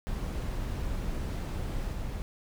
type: noise with level steps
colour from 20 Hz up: brown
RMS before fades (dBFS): -33 / -35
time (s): 0.07-2.22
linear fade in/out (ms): 0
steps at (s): 1.93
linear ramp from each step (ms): 2
effects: none